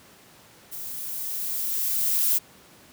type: noise with level ramp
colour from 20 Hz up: violet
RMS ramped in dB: -36 to -21 dBFS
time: 0.71-2.39 s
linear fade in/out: 20 ms
effects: pink hiss -52 dBFS RMS until 2.92 s + high-pass 100 Hz 12 dB/octave